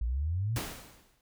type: exponential sweep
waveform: sine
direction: up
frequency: 54.1 to 123.47 Hz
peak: -28 dBFS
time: 0.01-0.58 s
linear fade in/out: 5 ms
type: noise with exponential decay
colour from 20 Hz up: pink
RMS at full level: -33 dBFS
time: 0.56-1.21 s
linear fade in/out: 2 ms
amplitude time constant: 140 ms
effects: none